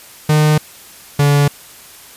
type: tone pair in turn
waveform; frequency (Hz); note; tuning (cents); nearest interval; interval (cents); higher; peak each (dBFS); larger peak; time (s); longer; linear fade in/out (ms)
45% pulse; 152.3 / 143.75; D#3 / D3; -37 / -37; minor second; 100; first; -9; neither; 0.29-0.58 / 1.19-1.48; neither; 5
effects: white hiss -39 dBFS RMS until 2.16 s + resampled to 32000 Hz